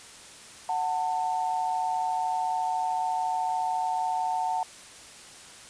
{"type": "tone pair together", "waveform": "sine", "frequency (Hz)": [740.1, 894], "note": ["F#5", "A5"], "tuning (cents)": [0, 27], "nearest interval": "minor third", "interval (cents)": 327, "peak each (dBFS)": -28, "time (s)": [0.69, 4.63], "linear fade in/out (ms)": 2, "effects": ["white hiss -47 dBFS RMS until 5.69 s", "resampled to 22050 Hz"]}